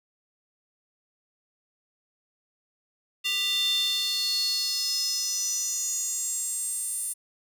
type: tone with high-pass filter sweep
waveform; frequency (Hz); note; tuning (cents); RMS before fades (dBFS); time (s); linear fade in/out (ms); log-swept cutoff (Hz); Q
square; 396.3; G4; +19; -28; 3.24-7.14; 20; 3100 to 9500; 7.1
effects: none